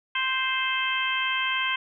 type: harmonic tone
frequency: 523.3 Hz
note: C5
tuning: in tune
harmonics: 2 / 3 / 4 / 5 / 6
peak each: -30 / -30 / -30 / -30 / -30 dBFS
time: 0.15-1.76 s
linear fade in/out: 5 ms
effects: none